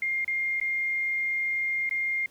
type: tone with dropouts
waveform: sine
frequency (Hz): 2118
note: C7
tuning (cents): +21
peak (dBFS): -25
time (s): 0.02-2.26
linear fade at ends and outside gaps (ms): 2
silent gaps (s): 0.246-0.278 / 0.6-0.613 / 1.893-1.91
effects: pink hiss -59 dBFS RMS until 2.3 s + high-pass 60 Hz 12 dB/octave